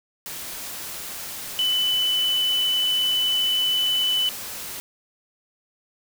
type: tone in noise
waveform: sine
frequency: 2996 Hz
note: F#7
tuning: 21 cents sharp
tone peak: -19 dBFS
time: 1.59-4.29 s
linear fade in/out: 0 ms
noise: white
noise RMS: -34 dBFS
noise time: 0.26-4.8 s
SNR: +12 dB
effects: none